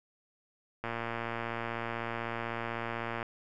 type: click train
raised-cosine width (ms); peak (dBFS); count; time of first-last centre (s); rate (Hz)
0.5; -20; 278; 0.84-3.228; 116
effects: none